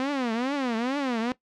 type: tone with vibrato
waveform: sawtooth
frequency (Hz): 253.6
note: B3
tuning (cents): +46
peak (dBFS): -21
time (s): 0-1.32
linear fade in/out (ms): 0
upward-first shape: triangle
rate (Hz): 2.3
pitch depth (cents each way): 260
effects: noise-tail reverb RT60 0.1 s tail -17 dB re dry + low-pass 4000 Hz 12 dB/octave